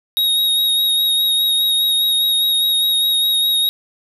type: tone with vibrato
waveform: square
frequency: 3768 Hz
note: A#7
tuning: 18 cents sharp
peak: -14 dBFS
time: 0.17-3.69 s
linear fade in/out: 0 ms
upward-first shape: sine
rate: 4.9 Hz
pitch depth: 18 cents each way
effects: none